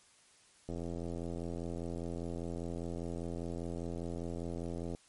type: click train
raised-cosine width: 2 ms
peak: -27 dBFS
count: 363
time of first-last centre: 0.69-4.949 s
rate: 85 Hz
effects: white hiss -64 dBFS RMS until 5.08 s + MP3 48 kbps